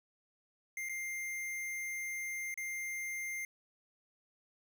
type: tone with dropouts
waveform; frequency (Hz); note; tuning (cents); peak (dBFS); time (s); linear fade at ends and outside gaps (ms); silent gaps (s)
square; 2100; C7; +6; -38; 0.77-3.45; 2; 0.888-0.894 / 2.542-2.575
effects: none